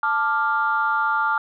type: chord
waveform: sine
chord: D minor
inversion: second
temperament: equal with one note detuned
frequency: 880 / 1181.5 / 1396.9 Hz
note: A5 / D6 / F6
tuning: 0 / +10 / 0 cents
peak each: -23 / -23 / -21 dBFS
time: 0.03-1.38 s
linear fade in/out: 2 ms
effects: tanh soft clip ceiling -10 dBFS